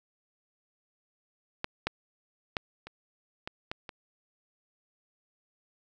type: clicks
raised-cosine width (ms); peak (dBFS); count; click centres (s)
0.3; -14 / -12 / -13 / -27 / -20 / -18 / -24; 7; 1.644 / 1.87 / 2.568 / 2.87 / 3.475 / 3.715 / 3.892
effects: none